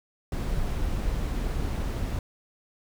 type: noise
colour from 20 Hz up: brown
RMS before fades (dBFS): -28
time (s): 0.32-2.19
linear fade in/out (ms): 2
effects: none